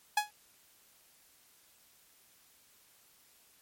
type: tone with exponential decay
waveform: sawtooth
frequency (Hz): 839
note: G#5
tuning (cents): +17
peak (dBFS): -19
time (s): 0.17-0.31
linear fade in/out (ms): 5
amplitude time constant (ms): 29
effects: white hiss -64 dBFS RMS until 3.61 s + MP3 64 kbps